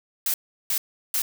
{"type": "noise bursts", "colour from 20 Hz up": "blue", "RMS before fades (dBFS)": -24, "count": 3, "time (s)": [0.26, 1.22], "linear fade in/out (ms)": 2, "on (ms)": 80, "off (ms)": 360, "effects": []}